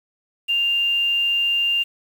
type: tone with quantisation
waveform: sine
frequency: 2794 Hz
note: F7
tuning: in tune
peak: -17 dBFS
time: 0.48-1.84 s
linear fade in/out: 20 ms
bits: 7
effects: none